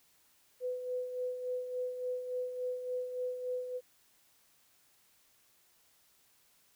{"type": "tone with tremolo", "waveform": "sine", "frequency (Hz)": 501, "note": "B4", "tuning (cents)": 25, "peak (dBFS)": -32, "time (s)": [0.6, 3.81], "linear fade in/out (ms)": 50, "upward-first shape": "sine", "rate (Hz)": 3.5, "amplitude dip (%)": 55, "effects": ["white hiss -68 dBFS RMS until 6.75 s"]}